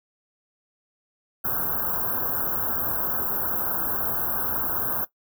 white band-stop noise, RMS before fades -26 dBFS, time 1.44-5.05 s, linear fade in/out 10 ms, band 1600 to 12000 Hz, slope 96 dB/octave, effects noise-tail reverb RT60 0.1 s tail -17 dB re dry

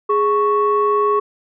sine tone pair together, 415.3 / 1108.7 Hz, G#4 / C#6, 0 / 0 cents, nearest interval octave + perfect fourth, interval 1700 cents, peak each -15 dBFS, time 0.09-1.2 s, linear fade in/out 10 ms, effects tanh soft clip ceiling -7 dBFS

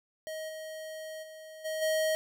square tone with level steps, 630 Hz, D#5, 21 cents sharp, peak -37 / -40 / -46 / -33 / -27 dBFS, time 0.27-2.15 s, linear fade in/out 0 ms, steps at 0.48 / 1.22 / 1.64 / 1.81 s, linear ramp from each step 20 ms, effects none

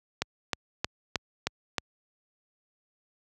click train, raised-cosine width 0.2 ms, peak -9 dBFS, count 6, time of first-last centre 0.22-1.782 s, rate 3.2 Hz, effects high-pass 60 Hz 12 dB/octave

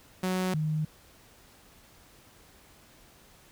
sawtooth / sine tone pair in turn, 185 / 154.63 Hz, F#3 / D#3, 0 / -10 cents, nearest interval minor third, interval 310 cents, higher first, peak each -23 / -26 dBFS, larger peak first, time 0.23-0.54 / 0.54-0.85 s, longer neither, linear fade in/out 5 ms, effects pink hiss -57 dBFS RMS until 3.51 s

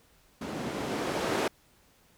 violet noise with low-pass filter sweep, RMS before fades -32 dBFS, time 0.41-1.48 s, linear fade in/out 5 ms, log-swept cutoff 210 to 430 Hz, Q 0.86, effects pink hiss -63 dBFS RMS until 2.17 s

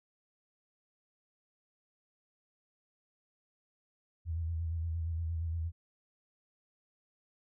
sine tone with vibrato, 82.41 Hz, E2, in tune, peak -32 dBFS, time 4.25-5.72 s, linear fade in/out 50 ms, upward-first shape square, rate 8.6 Hz, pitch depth 39 cents each way, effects none

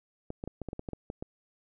clicks, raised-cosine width 2 ms, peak -23 dBFS, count 11, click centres 0.304 / 0.439 / 0.476 / 0.617 / 0.687 / 0.731 / 0.794 / 0.888 / 0.933 / 1.101 / 1.225 s, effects none

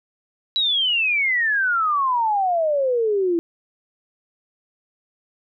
sine exponential sweep, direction down, 3951 to 329.6 Hz, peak -17 dBFS, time 0.56-3.39 s, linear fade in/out 0 ms, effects none

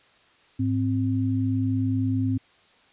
sine tone pair together, 105.51 / 261.6 Hz, G#2 / C4, +28 / 0 cents, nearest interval octave + major third, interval 1572 cents, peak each -24 dBFS, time 0.59-2.38 s, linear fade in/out 10 ms, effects white hiss -58 dBFS RMS until 2.92 s + resampled to 8000 Hz

